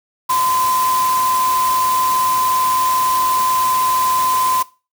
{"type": "tone in noise", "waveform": "sine", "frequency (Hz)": 1025, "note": "C6", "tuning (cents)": -36, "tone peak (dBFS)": -14, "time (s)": [0.29, 4.63], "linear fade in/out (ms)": 10, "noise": "white", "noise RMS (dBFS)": -25, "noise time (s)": [0.29, 4.63], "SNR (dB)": 8, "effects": ["noise-tail reverb RT60 0.3 s tail -19 dB re dry"]}